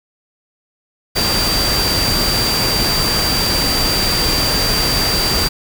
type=tone in noise; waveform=sine; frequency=4703 Hz; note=D8; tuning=2 cents sharp; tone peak=-17 dBFS; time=1.15-5.49 s; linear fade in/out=20 ms; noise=pink; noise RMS=-18 dBFS; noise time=1.15-5.49 s; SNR=-2 dB; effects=none